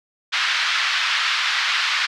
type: band-pass noise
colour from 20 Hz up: pink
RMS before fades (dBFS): -21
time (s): 0.32-2.07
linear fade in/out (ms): 20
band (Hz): 1300 to 4500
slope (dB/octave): 24
effects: none